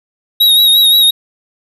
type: tone with vibrato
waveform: square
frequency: 3800 Hz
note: A#7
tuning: 33 cents sharp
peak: -6 dBFS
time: 0.4-1.11 s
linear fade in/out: 10 ms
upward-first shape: triangle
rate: 5.7 Hz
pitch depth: 51 cents each way
effects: none